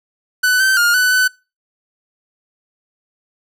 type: tone with pitch steps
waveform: 45% pulse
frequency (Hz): 1497 / 1545 / 1416 / 1496 / 1505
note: F#6 / G6 / F6 / F#6 / F#6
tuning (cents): +20 / -26 / +23 / +19 / +29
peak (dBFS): -11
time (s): 0.43-1.28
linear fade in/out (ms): 10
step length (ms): 170
effects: noise-tail reverb RT60 0.3 s tail -25 dB re dry